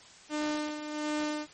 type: tone with tremolo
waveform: sawtooth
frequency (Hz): 301.3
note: D4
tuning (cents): +44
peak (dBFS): -25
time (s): 0.29-1.47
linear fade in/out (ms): 50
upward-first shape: sine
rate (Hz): 1.4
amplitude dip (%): 60
effects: white hiss -53 dBFS RMS until 1.53 s + MP3 32 kbps